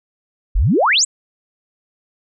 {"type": "exponential sweep", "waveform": "sine", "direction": "up", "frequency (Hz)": [34.47, 8372], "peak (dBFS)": -11, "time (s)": [0.55, 1.05], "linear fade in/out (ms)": 10, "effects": []}